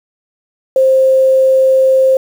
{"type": "tone with quantisation", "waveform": "sine", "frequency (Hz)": 527, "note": "C5", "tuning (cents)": 12, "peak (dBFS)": -6, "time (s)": [0.76, 2.17], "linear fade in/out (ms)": 2, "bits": 6, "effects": []}